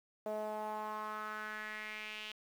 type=tone with band-pass filter sweep; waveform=sawtooth; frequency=213.8 Hz; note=A3; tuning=49 cents flat; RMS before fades=-42 dBFS; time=0.26-2.32 s; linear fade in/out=0 ms; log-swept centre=610 to 3000 Hz; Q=3.7; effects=10-bit